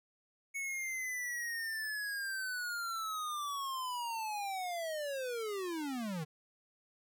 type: linear sweep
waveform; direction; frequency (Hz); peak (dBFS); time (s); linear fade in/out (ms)
square; down; 2217 to 146.83; -37; 0.54-6.25; 20
effects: none